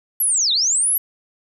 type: linear two-way sweep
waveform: sine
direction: down then up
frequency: 11830 to 3520 to 11830 Hz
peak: -15 dBFS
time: 0.2-0.98 s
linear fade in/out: 5 ms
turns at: 0.52 s
effects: none